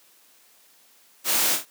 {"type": "noise with echo", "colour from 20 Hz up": "white", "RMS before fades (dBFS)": -23, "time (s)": [1.24, 1.58], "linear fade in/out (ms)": 50, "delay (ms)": 26, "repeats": 3, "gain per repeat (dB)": -5, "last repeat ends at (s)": 1.658, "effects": ["white hiss -57 dBFS RMS until 1.7 s", "high-pass 200 Hz 12 dB/octave"]}